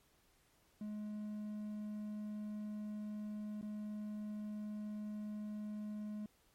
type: tone with dropouts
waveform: triangle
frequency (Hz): 210.7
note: G#3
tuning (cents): +25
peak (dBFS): -39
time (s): 0.81-6.26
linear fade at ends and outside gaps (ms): 2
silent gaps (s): 3.613-3.627
effects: pink hiss -72 dBFS RMS until 6.54 s + MP3 64 kbps